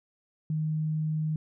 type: tone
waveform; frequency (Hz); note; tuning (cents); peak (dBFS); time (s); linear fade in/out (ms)
sine; 155.56; D#3; 0; -26; 0.5-1.36; 2
effects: none